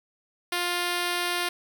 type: tone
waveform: 5% pulse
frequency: 351.9 Hz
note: F4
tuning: 13 cents sharp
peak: -14 dBFS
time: 0.52-1.49 s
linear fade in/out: 5 ms
effects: none